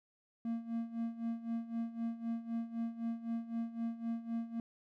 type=tone with tremolo; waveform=triangle; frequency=230.3 Hz; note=A#3; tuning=21 cents flat; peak=-31 dBFS; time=0.45-4.6 s; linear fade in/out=2 ms; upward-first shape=sine; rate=3.9 Hz; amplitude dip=80%; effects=none